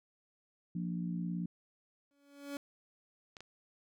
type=harmonic tone; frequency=58.27 Hz; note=A#1; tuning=in tune; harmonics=3 / 4 / 5; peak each=-35 / -43 / -45 dBFS; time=0.75-1.46 s; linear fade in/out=5 ms
type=tone with exponential growth; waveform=30% pulse; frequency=283.1 Hz; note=C#4; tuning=37 cents sharp; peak=-34 dBFS; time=2.11-2.57 s; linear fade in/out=1 ms; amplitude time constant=100 ms
type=clicks; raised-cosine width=0.2 ms; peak=-31 dBFS; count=2; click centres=3.368 / 3.406 s
effects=none